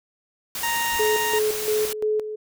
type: noise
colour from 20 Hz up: white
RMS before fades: -30 dBFS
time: 0.55-1.93 s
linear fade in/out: 2 ms
type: tone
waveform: 20% pulse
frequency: 932.3 Hz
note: A#5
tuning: in tune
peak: -18 dBFS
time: 0.63-1.39 s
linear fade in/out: 5 ms
type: noise with exponential growth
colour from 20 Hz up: brown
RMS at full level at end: -37 dBFS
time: 0.83-0.97 s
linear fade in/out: 5 ms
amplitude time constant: 29 ms
type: tone with tremolo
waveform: sine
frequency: 428.1 Hz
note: A4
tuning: 47 cents flat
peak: -19 dBFS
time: 0.99-2.36 s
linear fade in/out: 10 ms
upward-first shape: square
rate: 2.9 Hz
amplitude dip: 65%
effects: none